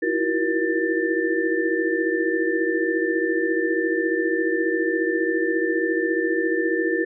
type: tone cluster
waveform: sine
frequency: 323.5 / 338.1 / 374.7 / 473.7 / 1778 Hz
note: E4 / E4 / F#4 / A#4 / A6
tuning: -32 / +44 / +22 / +28 / +18 cents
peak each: -26 dBFS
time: 0.02-7.05 s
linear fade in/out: 10 ms
effects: none